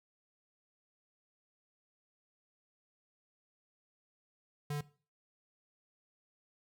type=tone; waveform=square; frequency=146.4 Hz; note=D3; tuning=5 cents flat; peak=-35 dBFS; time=4.7-4.81 s; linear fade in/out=5 ms; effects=noise-tail reverb RT60 0.4 s tail -19 dB re dry